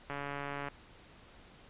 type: click train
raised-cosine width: 0.5 ms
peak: -24 dBFS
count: 84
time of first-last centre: 0.1-0.685 s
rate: 142 Hz
effects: pink hiss -57 dBFS RMS until 1.69 s + resampled to 8000 Hz